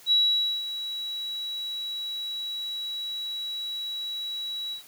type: tone with ADSR envelope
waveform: sine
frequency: 3900 Hz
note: B7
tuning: 23 cents flat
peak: -17 dBFS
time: 0.06-4.83 s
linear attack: 55 ms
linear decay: 510 ms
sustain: -13 dB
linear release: 110 ms
effects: white hiss -51 dBFS RMS until 4.87 s + high-pass 100 Hz 12 dB/octave